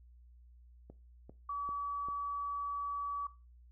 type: click train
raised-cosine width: 2 ms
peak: -37 dBFS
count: 4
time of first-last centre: 0.9-2.086 s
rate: 2.53 Hz
type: tone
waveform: sine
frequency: 1143 Hz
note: D6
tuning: 47 cents flat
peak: -35 dBFS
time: 1.49-3.27 s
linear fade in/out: 5 ms
effects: noise-tail reverb RT60 0.3 s tail -18 dB re dry + added 60 Hz sine -56 dBFS peak until 3.71 s